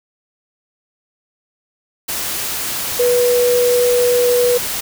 sine tone in noise, 488.8 Hz, B4, 18 cents flat, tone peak -11 dBFS, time 2.99-4.58 s, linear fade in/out 10 ms, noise white, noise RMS -22 dBFS, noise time 2.08-4.81 s, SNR +8 dB, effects none

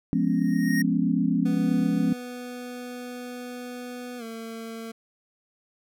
sine chord, C# dominant seventh, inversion first, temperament just, 173.24 / 207.9 / 249.5 / 277.2 Hz, E#3 / G#3 / B3 / C#4, -14 / +2 / +18 / 0 cents, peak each -26 dBFS, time 0.13-2.13 s, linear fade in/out 0 ms
square tone with exponential growth, 1864.7 Hz, A#6, in tune, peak -25 dBFS, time 0.13-0.82 s, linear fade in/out 5 ms, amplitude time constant 150 ms
25% pulse tone with pitch glide, 246.9 to 226.4 Hz, B3 to A3, 0 to +50 cents, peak -31 dBFS, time 1.45-4.92 s, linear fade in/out 10 ms, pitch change -150 cents, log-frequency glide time 4.18-4.23 s
effects none

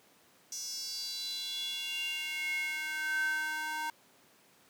square tone with high-pass filter sweep, 309.5 Hz, D#4, 9 cents flat, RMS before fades -36 dBFS, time 0.52-3.9 s, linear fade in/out 2 ms, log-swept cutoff 5900 to 1100 Hz, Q 7, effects pink hiss -63 dBFS RMS until 4.69 s + high-pass 200 Hz 12 dB/octave

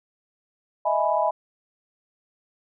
sine chord, E major seventh, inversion third, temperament equal with one note detuned, 622.3 / 659.3 / 834.9 / 987.8 Hz, D#5 / E5 / G#5 / B5, 0 / 0 / +9 / 0 cents, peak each -25 dBFS, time 0.85-1.31 s, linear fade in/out 10 ms, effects none

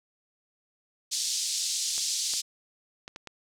pink band-pass noise, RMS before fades -30 dBFS, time 1.11-2.42 s, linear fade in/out 20 ms, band 4200 to 8100 Hz, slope 24 dB/octave
clicks, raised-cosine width 0.2 ms, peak -23 dBFS, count 5, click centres 1.98 / 2.337 / 3.079 / 3.161 / 3.273 s
effects none

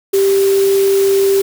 sine tone in noise, 392 Hz, G4, in tune, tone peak -9 dBFS, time 0.13-1.42 s, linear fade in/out 10 ms, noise white, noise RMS -25 dBFS, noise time 0.13-1.42 s, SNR +13 dB, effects none

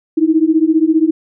sine beating tone pair, 311.1 / 326.1 Hz, D#4 / E4, 0 / -19 cents, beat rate 15 Hz, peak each -12 dBFS, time 0.17-1.11 s, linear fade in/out 10 ms, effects none

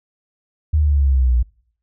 sine linear sweep, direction down, 77.78 to 58.27 Hz, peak -12 dBFS, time 0.73-1.43 s, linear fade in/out 10 ms, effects noise-tail reverb RT60 0.6 s tail -25 dB re dry

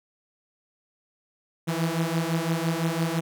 sawtooth beating tone pair, 161.9 / 167.8 Hz, E3 / E3, -31 / +31 cents, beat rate 5.9 Hz, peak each -23 dBFS, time 1.67-3.21 s, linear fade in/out 20 ms, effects none

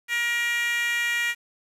10% pulse tone with high-pass filter, 474 Hz, A#4, 29 cents sharp, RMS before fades -25 dBFS, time 0.08-1.35 s, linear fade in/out 50 ms, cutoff 2000 Hz, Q 4, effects resampled to 32000 Hz + 8-bit

